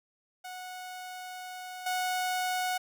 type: tone with level steps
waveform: sawtooth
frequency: 735 Hz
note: F#5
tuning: 12 cents flat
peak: -36 / -25 dBFS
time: 0.44-2.78 s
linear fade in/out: 10 ms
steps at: 1.86 s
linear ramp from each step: 5 ms
effects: none